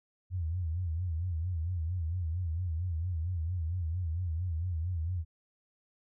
sine tone with vibrato, 85.3 Hz, F2, 40 cents flat, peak -30 dBFS, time 0.3-5.25 s, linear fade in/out 50 ms, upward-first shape sine, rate 4.4 Hz, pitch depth 140 cents each way, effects none

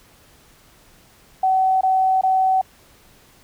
sine tone bursts, 757 Hz, F#5, 39 cents sharp, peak -14 dBFS, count 3, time 1.43-2.614 s, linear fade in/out 5 ms, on 380 ms, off 22 ms, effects pink hiss -52 dBFS RMS until 3.43 s

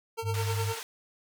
25% pulse tone with tremolo, 453.4 Hz, A#4, 48 cents flat, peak -26 dBFS, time 0.17-0.8 s, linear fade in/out 20 ms, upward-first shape triangle, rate 9.7 Hz, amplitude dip 90%
sine tone, 102.5 Hz, G#2, 22 cents flat, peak -28 dBFS, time 0.22-0.74 s, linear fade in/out 50 ms
pink band-pass noise, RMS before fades -40 dBFS, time 0.34-0.83 s, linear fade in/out 0 ms, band 1100 to 14000 Hz, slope 12 dB/octave
effects none

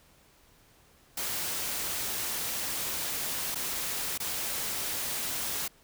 white noise with dropouts, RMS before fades -33 dBFS, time 1.17-5.68 s, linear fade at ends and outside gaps 5 ms, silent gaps 3.547-3.555 / 4.178-4.2 s, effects pink hiss -61 dBFS RMS until 5.83 s

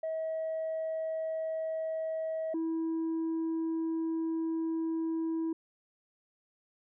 sine tone pair in turn, 641 / 325.6 Hz, E5 / E4, -49 / -21 cents, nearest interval octave, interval 1172 cents, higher first, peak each -30 / -27 dBFS, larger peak second, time 0.03-2.54 / 2.54-5.53 s, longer second, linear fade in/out 5 ms, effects tanh soft clip ceiling -29 dBFS

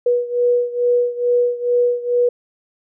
sine beating tone pair, 485.4 / 487.7 Hz, B4 / B4, -30 / -22 cents, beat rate 2.3 Hz, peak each -16 / -19 dBFS, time 0.06-2.29 s, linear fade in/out 5 ms, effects none

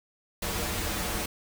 pink noise with comb filter, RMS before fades -31 dBFS, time 0.42-1.26 s, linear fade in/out 5 ms, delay 7.5 ms, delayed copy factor -0.85, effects none

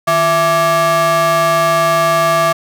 square ring-modulated tone, 252.9 Hz, B3, 41 cents sharp, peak -8 dBFS, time 0.07-2.53 s, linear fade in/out 10 ms, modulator 916 Hz, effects none

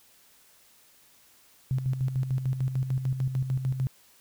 sine tone with tremolo, 130.81 Hz, C3, in tune, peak -23 dBFS, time 1.71-3.87 s, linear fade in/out 0 ms, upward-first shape square, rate 6.7 Hz, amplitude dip 60%, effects white hiss -59 dBFS RMS until 4.2 s

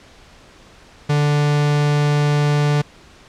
45% pulse tone, 146.83 Hz, D3, in tune, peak -14 dBFS, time 1.09-2.82 s, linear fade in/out 10 ms, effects pink hiss -46 dBFS RMS until 3.28 s + low-pass 6000 Hz 12 dB/octave

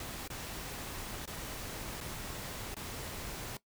pink noise with dropouts, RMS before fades -42 dBFS, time 0-3.57 s, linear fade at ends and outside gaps 2 ms, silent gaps 0.278-0.301 / 1.256-1.275 / 2.005-2.01 / 2.744-2.766 s, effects noise-tail reverb RT60 0.1 s tail -18 dB re dry

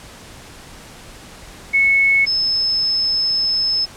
sine tone pair in turn, 2200 / 5217 Hz, C#7 / E8, -14 / -19 cents, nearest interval octave + minor third, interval 1495 cents, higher second, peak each -11 / -15 dBFS, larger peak first, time 1.73-2.26 / 2.26-3.86 s, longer second, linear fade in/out 20 ms, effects pink hiss -39 dBFS RMS until 3.96 s + low-pass 10000 Hz 12 dB/octave

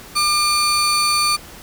30% pulse tone pair together, 1200 / 4519 Hz, D6 / C#8, +37 / +33 cents, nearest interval octave + major seventh, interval 2296 cents, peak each -15 dBFS, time 0.15-1.37 s, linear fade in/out 20 ms, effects pink hiss -39 dBFS RMS until 1.62 s

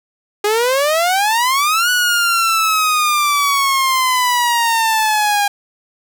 sawtooth exponential two-way sweep, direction up then down, 407.5 to 1480 to 807 Hz, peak -9 dBFS, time 0.44-5.48 s, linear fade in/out 5 ms, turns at 1.9 s, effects 7-bit

